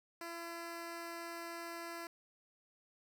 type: tone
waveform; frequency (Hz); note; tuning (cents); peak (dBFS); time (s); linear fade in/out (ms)
10% pulse; 337.9; E4; +43; -35; 0.21-2.07; 2
effects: none